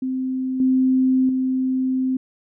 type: tone with level steps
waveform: sine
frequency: 259.6 Hz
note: C4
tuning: 13 cents flat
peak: -21 / -14 / -18 dBFS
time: 0.02-2.17 s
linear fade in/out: 5 ms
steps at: 0.6 / 1.29 s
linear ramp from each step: 2 ms
effects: none